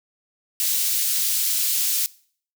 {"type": "high-pass noise", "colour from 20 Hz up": "white", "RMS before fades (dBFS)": -22, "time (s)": [0.6, 2.06], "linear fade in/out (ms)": 0, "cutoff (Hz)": 3700, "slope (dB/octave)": 12, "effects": ["noise-tail reverb RT60 0.5 s tail -21 dB re dry"]}